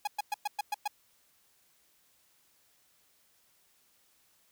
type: tone bursts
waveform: 45% pulse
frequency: 830.6 Hz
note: G#5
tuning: in tune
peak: -29 dBFS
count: 7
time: 0.05-0.878 s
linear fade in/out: 5 ms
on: 24 ms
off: 110 ms
effects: white hiss -68 dBFS RMS until 4.51 s